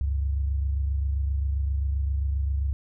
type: tone pair together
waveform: sine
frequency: 69.3 / 96.87 Hz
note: C#2 / G2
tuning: 0 / -20 cents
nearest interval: tritone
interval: 580 cents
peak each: -23 / -34 dBFS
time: 0.01-2.73 s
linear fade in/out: 0 ms
effects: none